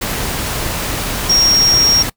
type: tone in noise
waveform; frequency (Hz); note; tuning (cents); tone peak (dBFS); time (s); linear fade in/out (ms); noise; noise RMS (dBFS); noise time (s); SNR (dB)
sine; 5588; F8; 0; -9; 1.29-2.03; 10; pink; -20; 0.01-2.1; +8
effects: noise-tail reverb RT60 0.1 s tail -22 dB re dry